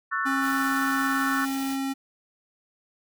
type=chord; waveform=sine; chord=F# minor seventh; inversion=second; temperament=just; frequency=1110 / 1332 / 1480 / 1776 Hz; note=C#6 / E6 / F#6 / A6; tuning=+2 / +18 / 0 / +16 cents; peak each=-30 dBFS; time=0.11-1.46 s; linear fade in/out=20 ms
type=tone; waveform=square; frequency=270 Hz; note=C#4; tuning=45 cents flat; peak=-27 dBFS; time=0.25-1.94 s; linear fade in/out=20 ms
type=noise; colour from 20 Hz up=white; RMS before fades=-40 dBFS; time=0.4-1.78 s; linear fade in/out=50 ms
effects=none